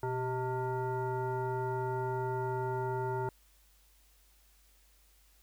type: tone with frequency modulation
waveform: sine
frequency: 388.3 Hz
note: G4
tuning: 16 cents flat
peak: -31 dBFS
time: 0.03-3.29 s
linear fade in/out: 2 ms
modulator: 511 Hz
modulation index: 1.3
effects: added 50 Hz sine -64 dBFS peak until 5.42 s + white hiss -67 dBFS RMS until 5.42 s